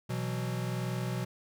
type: chord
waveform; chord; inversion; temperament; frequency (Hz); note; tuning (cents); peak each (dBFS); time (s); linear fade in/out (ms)
square; B suspended fourth; none; equal; 123.47 / 164.81 / 185; B2 / E3 / F#3; 0 / 0 / 0; -34 / -40 / -39; 0.09-1.25; 10
effects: none